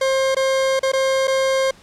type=tone with dropouts; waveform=40% pulse; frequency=532 Hz; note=C5; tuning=29 cents sharp; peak=-15 dBFS; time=0.01-1.71 s; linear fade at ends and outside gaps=5 ms; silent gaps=0.348-0.366 / 0.794-0.83 / 0.919-0.933 / 1.273-1.278 s; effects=pink hiss -48 dBFS RMS until 1.82 s + low-pass 8000 Hz 12 dB/octave